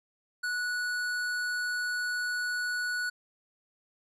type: tone with hard clipping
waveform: sine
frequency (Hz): 1471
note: F#6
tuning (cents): -11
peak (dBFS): -31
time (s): 0.43-3.1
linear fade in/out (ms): 10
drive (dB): 12
effects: none